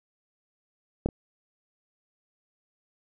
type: clicks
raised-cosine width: 2 ms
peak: -10 / -24 dBFS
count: 2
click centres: 1.06 / 1.088 s
effects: none